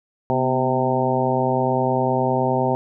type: harmonic tone with a mistuned harmonic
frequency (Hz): 129.8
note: C3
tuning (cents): -13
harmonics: 1 / 2 / 3 / 4 / 5 / 6 / 7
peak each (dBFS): -25 / -25 / -25 / -25 / -25 / -25 / -25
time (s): 0.3-2.75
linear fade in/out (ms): 0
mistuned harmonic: 2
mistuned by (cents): -65
effects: none